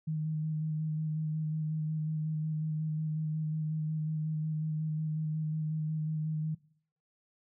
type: tone with vibrato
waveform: sine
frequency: 155.56 Hz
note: D#3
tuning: in tune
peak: -30 dBFS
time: 0.07-6.55 s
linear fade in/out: 10 ms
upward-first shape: square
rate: 5.5 Hz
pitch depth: 14 cents each way
effects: noise-tail reverb RT60 0.6 s tail -21 dB re dry